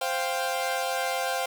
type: chord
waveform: sawtooth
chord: C suspended fourth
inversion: none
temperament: equal with one note detuned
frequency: 523.3 / 698.5 / 786.7 Hz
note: C5 / F5 / G5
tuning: 0 / 0 / +6 cents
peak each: -27 / -27 / -27 dBFS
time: 0.01-1.46 s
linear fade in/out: 5 ms
effects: 8-bit